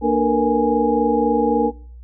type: tone cluster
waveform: sine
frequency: 232.6 / 297.3 / 454.2 / 478 / 828 Hz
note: A#3 / D4 / A#4 / A#4 / G#5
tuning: -4 / +21 / -45 / +43 / -5 cents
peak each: -21 dBFS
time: 0.01-1.72 s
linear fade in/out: 50 ms
effects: noise-tail reverb RT60 0.5 s tail -23 dB re dry + added 60 Hz sine -36 dBFS peak until 2.03 s